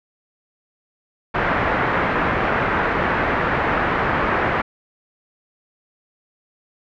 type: low-pass noise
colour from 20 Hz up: white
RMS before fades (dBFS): -20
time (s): 1.34-4.62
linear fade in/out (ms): 10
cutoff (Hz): 1800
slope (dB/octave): 24
effects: none